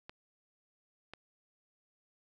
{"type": "clicks", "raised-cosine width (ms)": 0.3, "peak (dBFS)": -29, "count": 2, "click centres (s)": [0.095, 1.136], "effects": []}